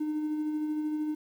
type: tone with tremolo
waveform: triangle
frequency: 304.9 Hz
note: D#4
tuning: 35 cents flat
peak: -24 dBFS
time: 0-1.15 s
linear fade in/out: 10 ms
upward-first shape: sine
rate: 13 Hz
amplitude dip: 40%
effects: tanh soft clip ceiling -23 dBFS + 10-bit